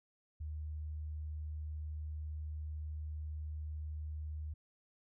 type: tone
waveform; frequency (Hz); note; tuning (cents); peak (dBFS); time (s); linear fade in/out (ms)
sine; 76.5; D#2; -29; -39; 0.4-4.54; 10
effects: none